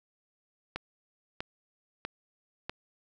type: click train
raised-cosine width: 0.3 ms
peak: -18 dBFS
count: 4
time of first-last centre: 0.76-2.695 s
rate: 1.55 Hz
effects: none